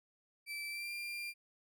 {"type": "tone with pitch glide", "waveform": "35% pulse", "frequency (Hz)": [2326, 2387], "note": ["D7", "D7"], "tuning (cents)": [-17, 28], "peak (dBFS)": -38, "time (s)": [0.46, 1.34], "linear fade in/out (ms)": 50, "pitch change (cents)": 45, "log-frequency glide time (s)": [0.69, 0.92], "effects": []}